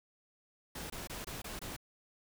pink noise bursts, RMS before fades -43 dBFS, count 6, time 0.75-1.765 s, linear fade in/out 5 ms, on 150 ms, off 23 ms, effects none

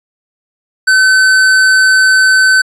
sine tone with hard clipping, 1525 Hz, G6, 48 cents flat, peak -7 dBFS, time 0.87-2.62 s, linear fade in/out 10 ms, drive 13 dB, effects resampled to 24000 Hz

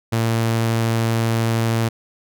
sawtooth tone, 114.1 Hz, A#2, 37 cents flat, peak -13 dBFS, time 0.12-1.89 s, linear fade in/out 10 ms, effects none

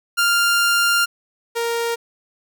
sawtooth tone pair in turn, 1396.9 / 466.2 Hz, F6 / A#4, 0 / 0 cents, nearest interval octave + perfect fifth, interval 1900 cents, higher first, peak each -11 / -16 dBFS, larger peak first, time 0.17-1.06 / 1.55-1.96 s, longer first, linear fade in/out 20 ms, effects none

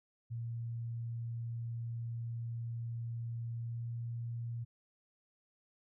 sine tone with pitch glide, 116.54 to 117.42 Hz, A#2 to A#2, 0 to +13 cents, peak -37 dBFS, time 0.3-4.65 s, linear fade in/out 20 ms, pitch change +13 cents, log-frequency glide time 3.6-3.88 s, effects none

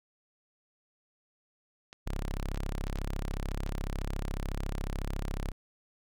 clicks, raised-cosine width 0.2 ms, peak -29 dBFS, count 10, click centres 1.929 / 2.311 / 2.399 / 2.559 / 2.88 / 2.974 / 3.337 / 3.511 / 3.675 / 4.013 s
sawtooth tone, 33.99 Hz, C#1, 33 cents flat, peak -28 dBFS, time 2.06-5.52 s, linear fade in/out 10 ms
effects none

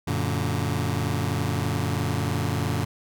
sawtooth chord, Gb augmented, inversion none, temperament just, 92.5 / 115.62 / 144.53 Hz, Gb2 / Bb2 / D3, 0 / -14 / -27 cents, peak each -24 / -24 / -24 dBFS, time 0.07-2.85 s, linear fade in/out 10 ms, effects none

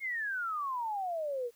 sine exponential sweep, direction down, 2189 to 461.5 Hz, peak -32 dBFS, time 0-1.51 s, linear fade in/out 50 ms, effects white hiss -67 dBFS RMS until 1.55 s

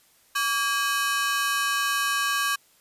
sawtooth ring-modulated tone, 1384 Hz, F6, 16 cents flat, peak -16 dBFS, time 0.35-2.56 s, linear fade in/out 10 ms, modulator 241 Hz, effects white hiss -60 dBFS RMS until 2.8 s + resampled to 32000 Hz

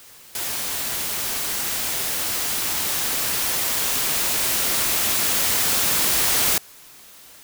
white noise with level ramp, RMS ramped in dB -27 to -19 dBFS, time 0.35-6.58 s, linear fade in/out 2 ms, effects white hiss -46 dBFS RMS until 7.43 s

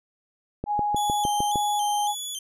click train, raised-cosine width 2 ms, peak -15 dBFS, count 7, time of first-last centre 0.64-1.557 s, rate 6.54 Hz
sine tone, 830.6 Hz, G#5, in tune, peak -22 dBFS, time 0.66-2.15 s, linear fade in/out 50 ms
20% pulse tone with vibrato, 3269 Hz, G#7, 28 cents flat, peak -25 dBFS, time 0.96-2.39 s, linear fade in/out 5 ms, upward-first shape square, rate 1.8 Hz, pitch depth 75 cents each way
effects none

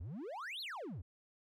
triangle exponential two-way sweep, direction up then down, 72 to 4435 to 72 Hz, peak -40 dBFS, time 0-1.02 s, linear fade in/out 10 ms, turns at 0.61 s, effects none

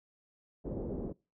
white low-pass noise, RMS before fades -38 dBFS, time 0.64-1.13 s, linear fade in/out 20 ms, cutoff 450 Hz, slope 24 dB/octave, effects noise-tail reverb RT60 0.3 s tail -24 dB re dry

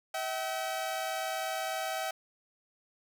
sawtooth tone pair together, 643.9 / 764 Hz, E5 / G5, -41 / -45 cents, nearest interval minor third, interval 296 cents, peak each -32 / -31 dBFS, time 0.14-2.11 s, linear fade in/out 5 ms, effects none

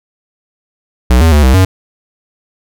square tone with pitch steps, 61.9 / 81.5 / 73.9 / 64.8 / 93.7 Hz, B1 / E2 / D2 / C2 / F#2, +5 / -19 / +11 / -16 / +22 cents, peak -5 dBFS, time 1.1-1.65 s, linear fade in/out 5 ms, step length 110 ms, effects none

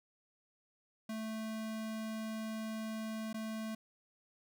square tone with dropouts, 220 Hz, A3, in tune, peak -39 dBFS, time 1.09-3.75 s, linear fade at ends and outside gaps 5 ms, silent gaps 3.33-3.342 s, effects none

